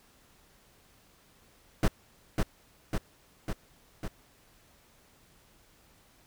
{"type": "noise with echo", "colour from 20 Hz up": "brown", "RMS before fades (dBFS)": -23, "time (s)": [1.83, 1.88], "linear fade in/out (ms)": 2, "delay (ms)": 550, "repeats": 4, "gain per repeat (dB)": -3, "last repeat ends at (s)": 4.08, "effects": ["pink hiss -62 dBFS RMS until 6.26 s"]}